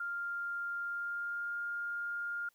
sine tone with pitch glide, 1398 to 1409.4 Hz, F6 to F6, +1 to +15 cents, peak -35 dBFS, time 0-2.49 s, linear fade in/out 5 ms, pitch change +14 cents, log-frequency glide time 0.8-1.56 s, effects white hiss -73 dBFS RMS until 2.54 s

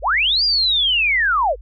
sine linear two-way sweep, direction up then down, 440 to 4900 to 440 Hz, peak -14 dBFS, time 0.02-1.56 s, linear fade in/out 50 ms, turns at 0.44 s, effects added 50 Hz sine -35 dBFS peak until 1.61 s

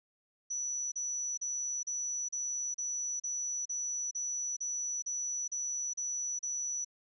sine tone bursts, 5920 Hz, F#8, in tune, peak -33 dBFS, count 14, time 0.5-6.848 s, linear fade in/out 10 ms, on 420 ms, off 36 ms, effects none

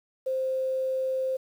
sine tone with quantisation, 523.3 Hz, C5, in tune, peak -25 dBFS, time 0.26-1.37 s, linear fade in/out 10 ms, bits 9, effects none

